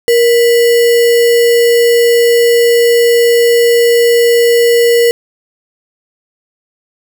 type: tone with sample-and-hold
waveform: sine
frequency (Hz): 470.9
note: A#4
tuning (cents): +18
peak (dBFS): -5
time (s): 0.08-5.11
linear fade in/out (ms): 0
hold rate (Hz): 2450
effects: none